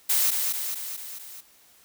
blue noise with echo, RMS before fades -22 dBFS, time 0.09-0.31 s, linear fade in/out 10 ms, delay 220 ms, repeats 5, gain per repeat -4 dB, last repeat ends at 1.41 s, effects white hiss -57 dBFS RMS until 1.84 s

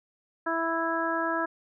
harmonic tone, 329.7 Hz, E4, in tune, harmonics 1 / 2 / 3 / 4 / 5, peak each -32 / -32 / -32 / -32 / -32 dBFS, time 0.46-1.46 s, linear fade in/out 10 ms, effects none

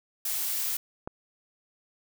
blue noise, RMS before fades -30 dBFS, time 0.25-0.77 s, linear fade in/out 5 ms
click, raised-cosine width 1 ms, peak -21 dBFS, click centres 1.075 s
effects none

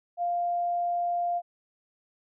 sine tone, 698.5 Hz, F5, in tune, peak -25 dBFS, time 0.17-1.42 s, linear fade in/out 50 ms, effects none

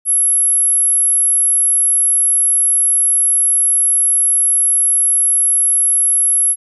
sine tone, 11175 Hz, F9, in tune, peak -10 dBFS, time 0.05-6.56 s, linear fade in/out 50 ms, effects none

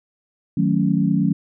sine chord, D# half-diminished seventh, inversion none, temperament equal, 155.56 / 185 / 220 / 277.2 Hz, D#3 / F#3 / A3 / C#4, 0 / 0 / 0 / 0 cents, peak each -22 / -19 / -22 / -22 dBFS, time 0.57-1.33 s, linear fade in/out 5 ms, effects none

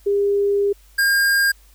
sine / square tone pair in turn, 402.9 / 1611.6 Hz, G4 / G6, +48 / +48 cents, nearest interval 2 octaves, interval 2400 cents, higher second, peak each -15 dBFS, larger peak neither, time 0.06-0.73 / 0.98-1.52 s, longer first, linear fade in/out 10 ms, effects added 50 Hz sine -48 dBFS peak until 1.74 s + white hiss -55 dBFS RMS until 1.74 s

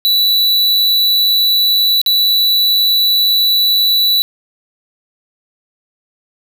square tone with dropouts, 3951 Hz, B7, in tune, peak -10 dBFS, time 0.05-4.22 s, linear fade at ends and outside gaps 0 ms, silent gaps 2.015-2.062 s, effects none

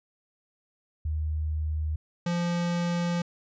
sine / square tone pair in turn, 77.3 / 173.17 Hz, D#2 / F3, -11 / -14 cents, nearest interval octave + major second, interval 1397 cents, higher second, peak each -26 dBFS, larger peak neither, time 1.05-1.96 / 2.26-3.22 s, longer second, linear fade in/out 5 ms, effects resampled to 16000 Hz

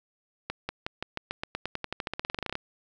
accelerating click train, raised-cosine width 0.3 ms, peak -15 dBFS, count 25, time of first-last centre 0.5-2.554 s, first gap 190 ms, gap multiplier 0.92, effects none

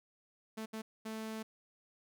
sawtooth tone bursts at uneven times, 220 Hz, A3, in tune, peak -36 dBFS, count 3, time 0.57-0.66 / 0.73-0.82 / 1.05-1.43 s, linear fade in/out 10 ms, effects none

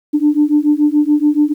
sine beating tone pair, 293.7 / 300.7 Hz, D4 / D4, 0 / +41 cents, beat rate 7 Hz, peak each -12 dBFS, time 0.13-1.54 s, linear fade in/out 20 ms, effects tanh soft clip ceiling -2 dBFS + 8-bit

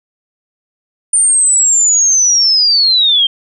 sine linear sweep, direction down, 9040 to 3139 Hz, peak -7 dBFS, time 1.13-3.27 s, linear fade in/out 5 ms, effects none

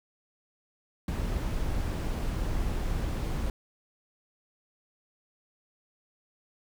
brown noise, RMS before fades -30 dBFS, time 1.08-3.5 s, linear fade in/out 2 ms, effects none

